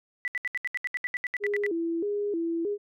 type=tone bursts; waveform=sine; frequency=1975.5 Hz; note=B6; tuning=in tune; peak=-26 dBFS; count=15; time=0.25-1.664 s; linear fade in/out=0 ms; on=28 ms; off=71 ms
type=tone with vibrato; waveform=sine; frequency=370 Hz; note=F#4; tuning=in tune; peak=-26 dBFS; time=1.4-2.78 s; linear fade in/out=50 ms; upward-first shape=square; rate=1.6 Hz; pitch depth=180 cents each way
effects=none